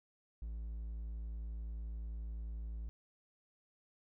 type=tone; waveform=triangle; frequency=55.7 Hz; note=A1; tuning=22 cents sharp; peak=-38 dBFS; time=0.42-2.89 s; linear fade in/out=0 ms; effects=none